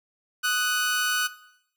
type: tone pair together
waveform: sawtooth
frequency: 1247 / 1484.3 Hz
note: D#6 / F#6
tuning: +3 / +5 cents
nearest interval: minor third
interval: 302 cents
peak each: -27 / -19 dBFS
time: 0.43-1.28 s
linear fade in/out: 20 ms
effects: noise-tail reverb RT60 0.8 s tail -18 dB re dry